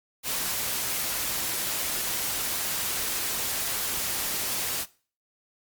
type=noise; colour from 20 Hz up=white; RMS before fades=-29 dBFS; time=0.23-4.86 s; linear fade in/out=50 ms; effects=noise-tail reverb RT60 0.4 s tail -20 dB re dry + Opus 48 kbps